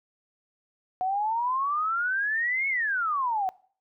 sine exponential two-way sweep, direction up then down, 729 to 2217 to 729 Hz, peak -24 dBFS, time 1.01-3.49 s, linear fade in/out 0 ms, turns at 2.68 s, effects noise-tail reverb RT60 0.5 s tail -23 dB re dry

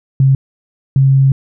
sine tone pair in turn, 134.7 / 135.25 Hz, C#3 / C#3, -49 / -42 cents, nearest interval unison, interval 7 cents, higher second, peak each -6 dBFS, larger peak neither, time 0.2-0.35 / 0.96-1.32 s, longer second, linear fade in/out 2 ms, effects none

